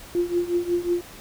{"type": "tone with tremolo", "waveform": "sine", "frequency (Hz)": 349.2, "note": "F4", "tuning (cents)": 0, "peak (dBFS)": -17, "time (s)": [0.15, 1.01], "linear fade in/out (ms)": 0, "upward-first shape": "triangle", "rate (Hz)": 5.5, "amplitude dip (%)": 90, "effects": ["pink hiss -43 dBFS RMS until 1.2 s"]}